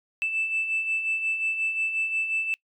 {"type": "beating tone pair", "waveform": "sine", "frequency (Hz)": [2637, 2642.6], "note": ["E7", "E7"], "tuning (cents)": [0, 4], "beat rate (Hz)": 5.6, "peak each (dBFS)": [-32, -24], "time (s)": [0.22, 2.54], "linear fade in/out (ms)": 0, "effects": ["noise-tail reverb RT60 0.1 s tail -25 dB re dry", "tanh soft clip ceiling -19 dBFS"]}